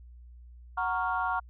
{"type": "chord", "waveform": "sine", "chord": "Gb major seventh", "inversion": "none", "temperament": "equal", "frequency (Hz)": [740, 932.3, 1108.7, 1396.9], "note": ["Gb5", "Bb5", "Db6", "F6"], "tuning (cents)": [0, 0, 0, 0], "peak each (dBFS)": -32, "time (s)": [0.77, 1.4], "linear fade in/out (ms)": 10, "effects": ["tanh soft clip ceiling -17 dBFS", "added 60 Hz sine -47 dBFS peak until 1.49 s"]}